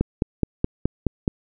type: click train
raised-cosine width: 3 ms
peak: -6 dBFS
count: 7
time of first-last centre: 0.01-1.278 s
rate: 4.73 Hz
effects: none